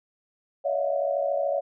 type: tone cluster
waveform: sine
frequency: 565 / 633 / 667 / 720 Hz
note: C#5 / D#5 / E5 / F#5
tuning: +33 / +30 / +20 / -47 cents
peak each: -25 / -31 / -31 / -32 dBFS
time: 0.64-1.61 s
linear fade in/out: 20 ms
effects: none